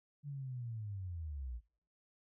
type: linear sweep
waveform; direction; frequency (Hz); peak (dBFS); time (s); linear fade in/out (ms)
sine; down; 146.83 to 55; -40; 0.23-1.61; 50
effects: noise-tail reverb RT60 0.5 s tail -23 dB re dry